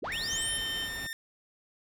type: linear sweep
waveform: sine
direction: up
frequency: 155.56 to 11175 Hz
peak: -33 dBFS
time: 0.02-0.58 s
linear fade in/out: 10 ms
type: low-pass noise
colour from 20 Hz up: pink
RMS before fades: -44 dBFS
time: 0.04-1.07 s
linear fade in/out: 5 ms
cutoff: 4400 Hz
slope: 24 dB/octave
type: tone with pitch glide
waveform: sawtooth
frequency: 1825 to 1812.4 Hz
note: A#6 to A#6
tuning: -37 to -49 cents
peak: -32 dBFS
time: 0.12-1.13 s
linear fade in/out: 0 ms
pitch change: -12 cents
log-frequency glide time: 0.22-0.59 s
type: tone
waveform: sine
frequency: 3107 Hz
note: G7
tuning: 16 cents flat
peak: -33 dBFS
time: 0.27-0.89 s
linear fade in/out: 50 ms
effects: none